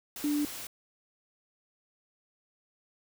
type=tone in noise; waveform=sine; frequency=293.7 Hz; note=D4; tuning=in tune; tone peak=-26 dBFS; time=0.24-0.45 s; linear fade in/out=2 ms; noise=white; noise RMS=-41 dBFS; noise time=0.16-0.67 s; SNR=+12 dB; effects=none